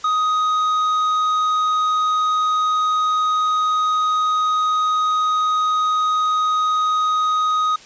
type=tone with tanh clipping; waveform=sine; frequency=1252 Hz; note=D#6; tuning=10 cents sharp; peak=-17 dBFS; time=0.04-7.76 s; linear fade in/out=5 ms; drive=7 dB; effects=white hiss -43 dBFS RMS until 7.85 s + resampled to 16000 Hz